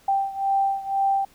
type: beating tone pair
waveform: sine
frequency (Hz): 784 / 786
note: G5 / G5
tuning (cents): 0 / +4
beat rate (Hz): 2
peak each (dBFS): -22 / -25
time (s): 0.08-1.25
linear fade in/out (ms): 5
effects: pink hiss -56 dBFS RMS until 1.34 s